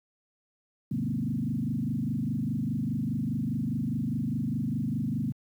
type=tone with frequency modulation; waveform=sine; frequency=184.8 Hz; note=F#3; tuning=2 cents flat; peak=-26 dBFS; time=0.91-5.32 s; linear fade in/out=5 ms; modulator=24.9 Hz; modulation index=3; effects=high-pass 100 Hz 12 dB/octave + 10-bit